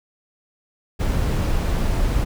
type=noise; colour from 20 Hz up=brown; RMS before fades=-20 dBFS; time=0.99-2.25 s; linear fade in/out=20 ms; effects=none